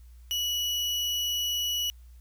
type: tone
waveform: 35% pulse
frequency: 2936 Hz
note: F#7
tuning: 14 cents flat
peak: -25 dBFS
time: 0.31-1.9 s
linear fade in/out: 0 ms
effects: added 60 Hz sine -47 dBFS peak until 2.2 s + white hiss -67 dBFS RMS until 2.2 s